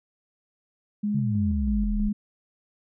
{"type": "tone with tremolo", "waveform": "sine", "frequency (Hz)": 207.7, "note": "G#3", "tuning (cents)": 0, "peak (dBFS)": -23, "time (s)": [1.03, 2.13], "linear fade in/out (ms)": 10, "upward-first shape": "square", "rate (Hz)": 3.1, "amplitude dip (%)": 30}
{"type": "exponential sweep", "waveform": "sine", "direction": "down", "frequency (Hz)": [147.7, 30.87], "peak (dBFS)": -24, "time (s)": [1.14, 2.09], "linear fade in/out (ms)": 10}
{"effects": []}